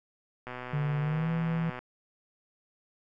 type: click train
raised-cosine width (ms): 0.5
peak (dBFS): -24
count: 166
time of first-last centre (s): 0.47-1.79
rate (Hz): 125
type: tone with pitch glide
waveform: triangle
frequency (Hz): 146.83 to 164.81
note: D3 to E3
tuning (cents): 0 to 0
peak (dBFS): -25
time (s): 0.73-1.7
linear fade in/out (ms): 5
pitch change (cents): +200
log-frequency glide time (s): 1-1.3
effects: none